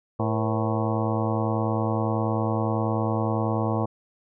harmonic tone with a mistuned harmonic, 110 Hz, A2, in tune, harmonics 1 / 2 / 3 / 4 / 5 / 6 / 7 / 8 / 9 / 10, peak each -26 / -29 / -31 / -32 / -33 / -34 / -34 / -35 / -36 / -36 dBFS, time 0.19-3.86 s, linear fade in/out 10 ms, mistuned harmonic 4, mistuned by +120 cents, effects none

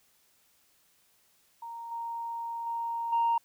sine tone with level steps, 929 Hz, A#5, 6 cents flat, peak -38 / -33 / -30 / -22 dBFS, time 1.62-3.38 s, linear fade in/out 5 ms, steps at 1.91 / 2.66 / 3.12 s, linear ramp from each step 10 ms, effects tanh soft clip ceiling -20 dBFS + white hiss -67 dBFS RMS until 3.44 s

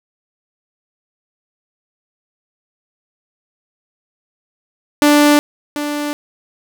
sawtooth tone with echo, 293.8 Hz, D4, 1 cent sharp, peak -4 dBFS, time 5.02-5.39 s, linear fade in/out 0 ms, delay 740 ms, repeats 1, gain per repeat -11 dB, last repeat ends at 6.13 s, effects none

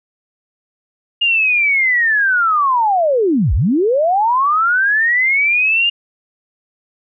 sine linear two-way sweep, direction down then up, 2844 to 45.9 to 2844 Hz, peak -11 dBFS, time 1.21-5.9 s, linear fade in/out 10 ms, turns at 3.54 s, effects none

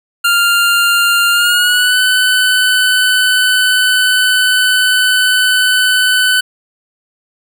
25% pulse tone with pitch glide, 1396.9 to 1505.8 Hz, F6 to F#6, 0 to +30 cents, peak -5 dBFS, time 0.24-6.41 s, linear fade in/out 10 ms, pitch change +130 cents, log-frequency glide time 1.31-1.99 s, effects none

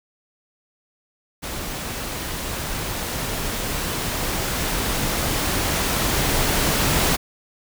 pink noise with level ramp, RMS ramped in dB -30 to -19 dBFS, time 1.42-7.17 s, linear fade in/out 20 ms, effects none

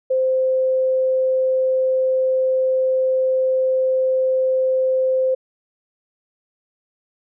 sine tone, 520 Hz, C5, 11 cents flat, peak -15 dBFS, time 0.1-5.35 s, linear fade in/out 10 ms, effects none

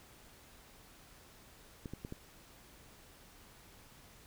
clicks, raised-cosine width 3 ms, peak -29 dBFS, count 4, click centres 1.858 / 1.936 / 2.049 / 2.124 s, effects pink hiss -59 dBFS RMS until 4.26 s

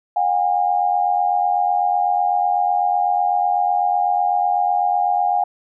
sine tone pair together, 719 / 807 Hz, F#5 / G#5, -50 / -50 cents, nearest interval major second, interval 200 cents, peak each -18 dBFS, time 0.16-5.44 s, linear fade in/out 5 ms, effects none

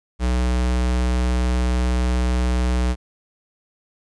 square tone, 61.74 Hz, B1, in tune, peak -18 dBFS, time 0.19-2.96 s, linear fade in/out 50 ms, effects resampled to 22050 Hz + 10-bit

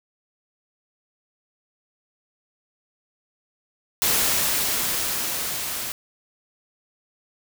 white noise with level ramp, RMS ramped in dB -20 to -30 dBFS, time 4.02-5.92 s, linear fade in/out 0 ms, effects none

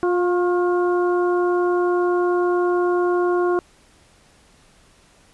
harmonic tone with a mistuned harmonic, 354.1 Hz, F4, 24 cents sharp, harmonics 1 / 2 / 3 / 4, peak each -17 / -27 / -27 / -31 dBFS, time 0.03-3.59 s, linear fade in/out 0 ms, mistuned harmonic 3, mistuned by +30 cents, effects pink hiss -54 dBFS RMS until 5.33 s + resampled to 24000 Hz

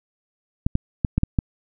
clicks, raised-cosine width 5 ms, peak -6 dBFS, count 6, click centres 0.665 / 0.754 / 1.048 / 1.18 / 1.234 / 1.388 s, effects none

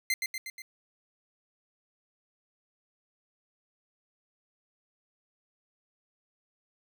sawtooth tone with echo, 2080 Hz, C7, 11 cents flat, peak -22 dBFS, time 0.1-0.14 s, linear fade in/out 2 ms, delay 120 ms, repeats 4, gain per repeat -4 dB, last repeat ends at 0.62 s, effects none

